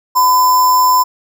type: tone with sample-and-hold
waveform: sine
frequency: 1005 Hz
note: B5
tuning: 30 cents sharp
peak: -7 dBFS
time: 0.15-1.04 s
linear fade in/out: 20 ms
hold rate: 6300 Hz
effects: none